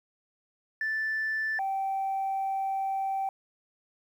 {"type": "tone pair in turn", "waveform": "sine", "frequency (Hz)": [1760, 776.3], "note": ["A6", "G5"], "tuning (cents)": [0, -17], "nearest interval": "octave + major second", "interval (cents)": 1417, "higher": "first", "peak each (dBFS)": -26, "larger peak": "neither", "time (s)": [[0.81, 1.59], [1.59, 3.29]], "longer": "second", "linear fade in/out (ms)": 2, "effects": ["tanh soft clip ceiling -24 dBFS", "10-bit"]}